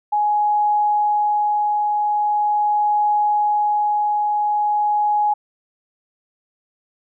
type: tone with tremolo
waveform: sine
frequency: 836 Hz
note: G#5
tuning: 11 cents sharp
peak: -14 dBFS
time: 0.12-5.34 s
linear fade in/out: 10 ms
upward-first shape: triangle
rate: 0.42 Hz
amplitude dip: 25%
effects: none